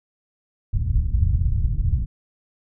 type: low-pass noise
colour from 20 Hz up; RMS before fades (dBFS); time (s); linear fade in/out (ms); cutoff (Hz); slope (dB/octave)
white; -20; 0.73-2.06; 10; 100; 24
effects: none